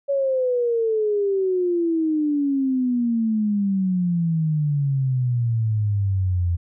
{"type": "exponential sweep", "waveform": "sine", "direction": "down", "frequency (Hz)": [564, 85], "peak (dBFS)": -18, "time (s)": [0.08, 6.57], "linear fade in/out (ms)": 20, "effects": []}